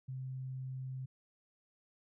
sine tone, 130.6 Hz, C3, 3 cents flat, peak -39 dBFS, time 0.08-1.06 s, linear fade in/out 10 ms, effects none

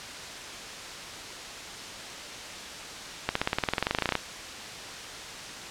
accelerating click train, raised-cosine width 0.3 ms, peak -8 dBFS, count 20, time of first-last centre 3.29-4.153 s, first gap 64 ms, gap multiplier 0.96, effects white hiss -39 dBFS RMS until 5.7 s + low-pass 6000 Hz 12 dB/octave

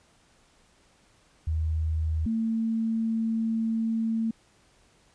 sine tone pair in turn, 79.3 / 224.8 Hz, D#2 / A3, +33 / +37 cents, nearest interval octave + tritone, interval 1804 cents, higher second, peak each -24 dBFS, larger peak neither, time 1.47-2.26 / 2.26-4.31 s, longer second, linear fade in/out 5 ms, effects pink hiss -62 dBFS RMS until 5.14 s + resampled to 22050 Hz

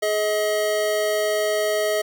square tone pair together, 422.6 / 634 Hz, G#4 / D#5, +30 / +32 cents, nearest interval perfect fifth, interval 702 cents, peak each -25 / -22 dBFS, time 0.02-2.02 s, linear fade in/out 10 ms, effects none

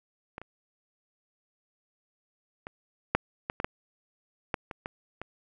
clicks, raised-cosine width 0.5 ms, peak -23 / -27 / -23 / -6 / -15 / -16 / -12 / -12 / -22 / -19 / -22 dBFS, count 11, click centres 0.381 / 0.416 / 2.669 / 3.15 / 3.499 / 3.601 / 3.645 / 4.542 / 4.712 / 4.859 / 5.216 s, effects none

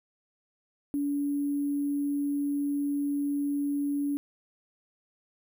sine tone with sample-and-hold, 285.7 Hz, D4, 48 cents flat, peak -26 dBFS, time 0.94-4.17 s, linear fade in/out 0 ms, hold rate 11025 Hz, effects none

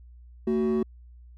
triangle tone pair together, 224.5 / 373.7 Hz, A3 / F#4, +35 / +17 cents, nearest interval major sixth, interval 882 cents, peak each -22 dBFS, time 0.47-0.83 s, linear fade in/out 5 ms, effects tanh soft clip ceiling -16 dBFS + added 60 Hz sine -46 dBFS peak until 1.37 s

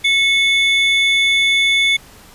triangle tone pair together, 2200 / 3492 Hz, C#7 / A7, -14 / -14 cents, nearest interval minor sixth, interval 800 cents, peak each -12 / -14 dBFS, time 0.04-1.97 s, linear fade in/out 10 ms, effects pink hiss -43 dBFS RMS until 2.34 s + resampled to 32000 Hz

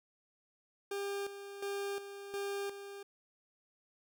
40% pulse tone with tremolo, 400 Hz, G4, 35 cents sharp, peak -35 dBFS, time 0.91-3.03 s, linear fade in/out 5 ms, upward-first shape square, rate 1.4 Hz, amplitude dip 65%, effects none

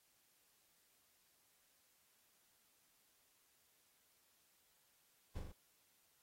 brown noise with echo, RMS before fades -44 dBFS, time 5.35-5.4 s, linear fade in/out 10 ms, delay 41 ms, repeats 3, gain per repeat -3 dB, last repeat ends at 5.523 s, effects white hiss -75 dBFS RMS until 6.22 s + AAC 48 kbps

